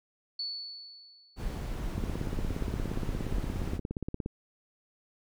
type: tone with exponential decay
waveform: sine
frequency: 4446 Hz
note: C#8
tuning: 4 cents sharp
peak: -31 dBFS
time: 0.39-1.73 s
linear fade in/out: 5 ms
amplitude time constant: 290 ms
type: noise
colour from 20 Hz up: brown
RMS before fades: -34 dBFS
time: 1.36-3.8 s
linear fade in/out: 50 ms
type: click train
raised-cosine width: 3 ms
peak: -21 dBFS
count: 40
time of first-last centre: 1.98-4.261 s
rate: 17.1 Hz
effects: none